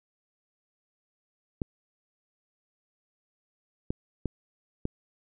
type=clicks; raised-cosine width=3 ms; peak=-16 dBFS; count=4; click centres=1.618 / 3.905 / 4.257 / 4.854 s; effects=none